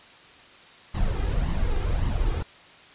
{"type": "noise with flanger", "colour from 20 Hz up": "brown", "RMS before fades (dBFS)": -24, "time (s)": [0.94, 2.43], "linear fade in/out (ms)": 10, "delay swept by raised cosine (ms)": [1, 2.5], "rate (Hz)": 1.8, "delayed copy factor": 0.55, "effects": ["white hiss -49 dBFS RMS until 2.94 s", "resampled to 8000 Hz"]}